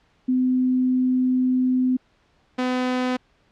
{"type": "tone pair in turn", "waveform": ["sine", "sawtooth"], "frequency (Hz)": [254.9, 252.7], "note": ["C4", "B3"], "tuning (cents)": [-45, 40], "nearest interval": "unison", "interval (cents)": 15, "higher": "first", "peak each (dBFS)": -17, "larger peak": "neither", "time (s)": [[0.28, 1.97], [2.58, 3.17]], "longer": "first", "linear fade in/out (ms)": 10, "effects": ["pink hiss -62 dBFS RMS until 3.51 s", "low-pass 4000 Hz 12 dB/octave"]}